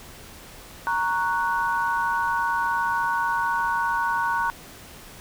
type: chord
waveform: sine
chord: F# major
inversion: first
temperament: equal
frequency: 932.3 / 1108.7 / 1480 Hz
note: A#5 / C#6 / F#6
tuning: 0 / 0 / 0 cents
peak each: -24 / -28 / -26 dBFS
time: 0.87-4.5 s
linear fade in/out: 0 ms
effects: pink hiss -44 dBFS RMS until 5.2 s